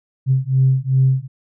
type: beating tone pair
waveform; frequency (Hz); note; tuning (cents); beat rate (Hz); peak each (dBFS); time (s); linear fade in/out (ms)
sine; 130.81 / 133.41; C3 / C3; 0 / +34; 2.6; -15; 0.26-1.28; 50
effects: tanh soft clip ceiling -5 dBFS